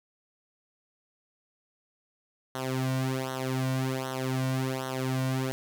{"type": "tone with flanger", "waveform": "sawtooth", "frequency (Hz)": 130.81, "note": "C3", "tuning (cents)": 0, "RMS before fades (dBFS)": -30, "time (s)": [2.55, 5.52], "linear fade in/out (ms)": 0, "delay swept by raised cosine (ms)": [0.41, 2.41], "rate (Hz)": 1.3, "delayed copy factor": -0.85, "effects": []}